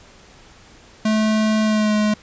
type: tone with pitch glide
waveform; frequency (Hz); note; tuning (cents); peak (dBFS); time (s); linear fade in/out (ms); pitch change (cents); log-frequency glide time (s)
square; 216.6 to 211.8; A3 to G#3; -27 to +34; -16; 1.05-2.14; 5; -39; 1.63-1.94
effects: pink hiss -47 dBFS RMS until 2.22 s + resampled to 16000 Hz